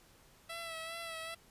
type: tone with vibrato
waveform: 10% pulse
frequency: 660 Hz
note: E5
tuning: 2 cents sharp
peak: -33 dBFS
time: 0.49-1.35 s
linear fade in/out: 10 ms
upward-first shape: sine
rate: 2.5 Hz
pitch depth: 36 cents each way
effects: pink hiss -63 dBFS RMS until 1.5 s + resampled to 32000 Hz